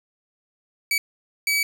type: tone bursts at uneven times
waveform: sawtooth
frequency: 2283 Hz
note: D7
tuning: 50 cents flat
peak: -16 dBFS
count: 2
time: 0.91-0.98 / 1.47-1.63 s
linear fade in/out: 2 ms
effects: none